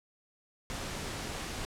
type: noise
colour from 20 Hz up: pink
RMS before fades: -38 dBFS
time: 0.7-1.65 s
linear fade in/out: 0 ms
effects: low-pass 9000 Hz 12 dB/octave